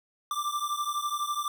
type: beating tone pair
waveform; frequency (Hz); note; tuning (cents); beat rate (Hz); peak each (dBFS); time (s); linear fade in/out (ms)
square; 1174.7 / 1186.7; D6 / D6; 0 / +18; 12; -32 / -33; 0.31-1.48; 2
effects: none